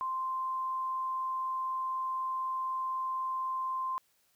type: tone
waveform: sine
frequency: 1044 Hz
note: C6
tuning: 4 cents flat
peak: -31 dBFS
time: 0.01-3.98 s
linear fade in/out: 0 ms
effects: white hiss -71 dBFS RMS until 4.35 s